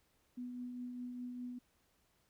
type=tone with tremolo; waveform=sine; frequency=246.9 Hz; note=B3; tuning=in tune; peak=-40 dBFS; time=0.37-1.59 s; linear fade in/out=10 ms; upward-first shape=triangle; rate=4.9 Hz; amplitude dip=35%; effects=pink hiss -75 dBFS RMS until 2.29 s